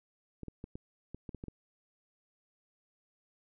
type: clicks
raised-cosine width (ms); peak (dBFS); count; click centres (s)
3; -29; 9; 0.433 / 0.483 / 0.641 / 0.755 / 1.146 / 1.292 / 1.347 / 1.439 / 1.483
effects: none